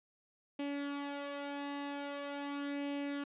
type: tone with flanger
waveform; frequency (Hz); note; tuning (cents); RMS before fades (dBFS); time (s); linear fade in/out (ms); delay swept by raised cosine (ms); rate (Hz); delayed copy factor
sawtooth; 284.3; C#4; +44; -40; 0.59-3.24; 5; 0.36 to 2.46; 0.43; +0.55
effects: resampled to 8000 Hz